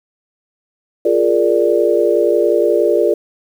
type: chord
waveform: sine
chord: Bb dominant seventh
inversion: second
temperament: equal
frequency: 349.2 / 415.3 / 466.2 / 587.3 Hz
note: F4 / Ab4 / Bb4 / D5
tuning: 0 / 0 / 0 / 0 cents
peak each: -16 dBFS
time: 1.05-3.14 s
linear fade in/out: 5 ms
effects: 7-bit